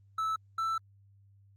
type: tone pair in turn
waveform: triangle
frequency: 1309 / 1328 Hz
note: E6 / E6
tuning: -13 / +12 cents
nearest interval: unison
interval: 25 cents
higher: second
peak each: -27 dBFS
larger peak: neither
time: 0.18-0.36 / 0.58-0.78 s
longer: second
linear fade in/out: 5 ms
effects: added 99 Hz sine -58 dBFS peak until 1.56 s + Opus 32 kbps